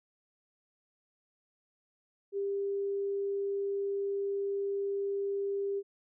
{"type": "tone", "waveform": "sine", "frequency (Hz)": 398, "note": "G4", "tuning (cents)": 26, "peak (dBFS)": -30, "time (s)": [2.32, 5.83], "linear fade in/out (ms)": 50, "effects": []}